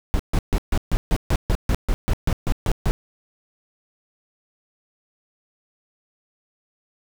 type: noise bursts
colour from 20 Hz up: brown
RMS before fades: -18 dBFS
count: 15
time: 0.14-2.91 s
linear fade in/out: 0 ms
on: 54 ms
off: 140 ms
effects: none